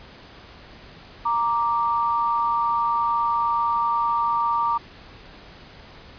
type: tone pair together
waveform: sine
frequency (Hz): 932.4 / 1174.7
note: A#5 / D6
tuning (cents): 0 / 0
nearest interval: major third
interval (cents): 400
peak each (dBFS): -22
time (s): 1.25-4.78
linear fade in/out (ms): 10
effects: pink hiss -45 dBFS RMS until 6.18 s + resampled to 11025 Hz